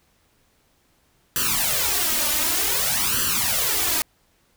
white noise with flanger, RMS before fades -22 dBFS, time 1.36-4.02 s, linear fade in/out 0 ms, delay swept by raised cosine 0.66 to 3.36 ms, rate 0.54 Hz, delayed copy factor +0.9, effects pink hiss -63 dBFS RMS until 4.56 s

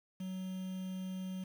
triangle tone with quantisation, 186.7 Hz, F#3, 16 cents sharp, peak -36 dBFS, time 0.2-1.44 s, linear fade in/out 5 ms, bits 9, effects none

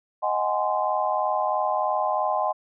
sine chord, Ab dominant seventh, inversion second, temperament just, 623 / 747.5 / 830.6 / 1038.3 Hz, Eb5 / Gb5 / Ab5 / C6, +2 / +17 / 0 / -14 cents, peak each -27 dBFS, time 0.22-2.53 s, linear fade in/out 20 ms, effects none

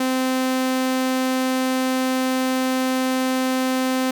sawtooth tone, 258.9 Hz, C4, 18 cents flat, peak -15 dBFS, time 0-4.11 s, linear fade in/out 5 ms, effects none

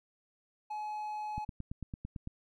triangle tone, 848 Hz, G#5, 36 cents sharp, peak -34 dBFS, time 0.7-1.45 s, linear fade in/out 10 ms
click train, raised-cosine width 5 ms, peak -27 dBFS, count 9, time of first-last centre 1.38-2.274 s, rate 8.95 Hz
effects none

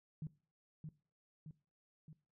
sine tone with echo, 154.4 Hz, D#3, 13 cents flat, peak -40 dBFS, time 0.22-0.27 s, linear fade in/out 2 ms, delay 620 ms, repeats 3, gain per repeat -4 dB, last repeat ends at 2.13 s, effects noise-tail reverb RT60 0.4 s tail -19 dB re dry

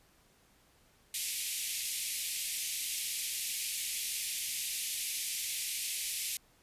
white band-pass noise, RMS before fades -37 dBFS, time 1.14-6.37 s, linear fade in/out 2 ms, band 2100 to 13000 Hz, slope 48 dB/octave, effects pink hiss -66 dBFS RMS until 6.62 s + resampled to 32000 Hz

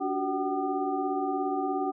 sine tone cluster, 288.9 / 363.9 / 380.9 / 761 / 1211 Hz, D4 / F#4 / G4 / F#5 / D#6, -28 / -29 / -50 / +48 / -47 cents, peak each -32 / -36 / -33 / -30 / -38 dBFS, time 0-1.92 s, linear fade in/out 20 ms, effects none

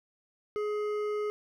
triangle tone with hard clipping, 420 Hz, G#4, 19 cents sharp, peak -31 dBFS, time 0.56-1.3 s, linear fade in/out 0 ms, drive 13 dB, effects none

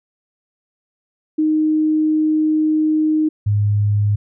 sine tone pair in turn, 310 / 103.45 Hz, D#4 / G#2, -6 / -6 cents, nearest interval octave + perfect fifth, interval 1900 cents, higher first, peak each -13 dBFS, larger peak neither, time 1.38-3.29 / 3.46-4.16 s, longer first, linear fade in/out 10 ms, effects none

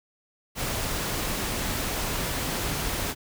pink noise, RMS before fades -29 dBFS, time 0.55-3.15 s, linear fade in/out 50 ms, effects none

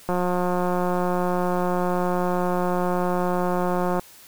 click train, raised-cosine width 1 ms, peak -11 dBFS, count 700, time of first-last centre 0.09-3.995 s, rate 179 Hz, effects white hiss -48 dBFS RMS until 4.27 s

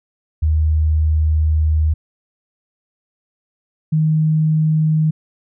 sine tone pair in turn, 77.78 / 156.19 Hz, D#2 / D#3, 0 / +7 cents, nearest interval octave, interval 1207 cents, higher second, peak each -12 dBFS, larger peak neither, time 0.42-1.94 / 3.92-5.11 s, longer first, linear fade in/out 10 ms, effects none

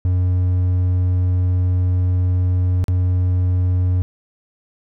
triangle tone with dropouts, 90.7 Hz, F#2, 34 cents flat, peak -12 dBFS, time 0.05-4.02 s, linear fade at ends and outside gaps 0 ms, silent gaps 2.841-2.882 s, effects none

